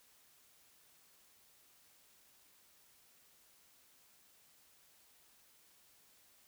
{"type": "silence", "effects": ["white hiss -67 dBFS RMS until 6.47 s"]}